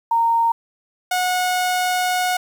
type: tone pair in turn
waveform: sine / sawtooth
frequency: 923 / 729.4 Hz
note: A#5 / F#5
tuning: -17 / -25 cents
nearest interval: major third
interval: 408 cents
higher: first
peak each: -14 dBFS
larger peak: neither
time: 0.11-0.52 / 1.11-2.37 s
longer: second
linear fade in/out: 5 ms
effects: 8-bit